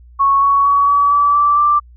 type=tone with pitch steps; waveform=sine; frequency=1106 / 1117.6 / 1129.2 / 1141 / 1153 / 1165 / 1177.2 Hz; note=C#6 / C#6 / C#6 / C#6 / D6 / D6 / D6; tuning=-4 / +14 / +32 / +50 / -32 / -14 / +4 cents; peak=-9 dBFS; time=0.19-1.8 s; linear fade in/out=20 ms; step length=230 ms; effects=added 60 Hz sine -39 dBFS peak until 1.96 s